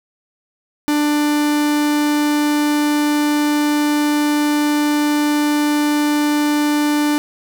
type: tone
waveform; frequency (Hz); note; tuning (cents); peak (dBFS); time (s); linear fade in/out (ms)
45% pulse; 295.9; D4; +13; -14; 0.88-7.18; 0
effects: none